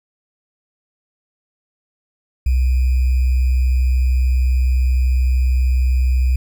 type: tone with sample-and-hold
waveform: sine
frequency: 63.6 Hz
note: C2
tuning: 48 cents flat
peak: -12 dBFS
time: 2.46-6.36 s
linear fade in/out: 5 ms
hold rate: 2450 Hz
effects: none